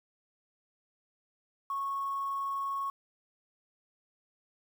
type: tone with quantisation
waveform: sine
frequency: 1102 Hz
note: C#6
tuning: 11 cents flat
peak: -31 dBFS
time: 1.7-2.9 s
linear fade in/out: 2 ms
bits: 9
effects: none